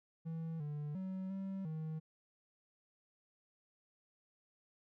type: tone with pitch steps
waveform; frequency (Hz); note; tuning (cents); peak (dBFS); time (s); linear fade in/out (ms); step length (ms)
triangle; 163 / 147.9 / 188.5 / 193 / 157.8; E3 / D3 / F#3 / G3 / D#3; -19 / +13 / +32 / -27 / +25; -37; 0.25-2; 20; 350
effects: none